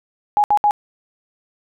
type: tone bursts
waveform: sine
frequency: 830.6 Hz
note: G#5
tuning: in tune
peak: -11 dBFS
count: 3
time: 0.37-0.709 s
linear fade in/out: 0 ms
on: 69 ms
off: 66 ms
effects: none